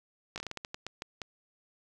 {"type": "slowing click train", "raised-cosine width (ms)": 0.2, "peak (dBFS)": -20, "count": 12, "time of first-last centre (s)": [0.36, 1.217], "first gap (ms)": 18, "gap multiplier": 1.27, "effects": []}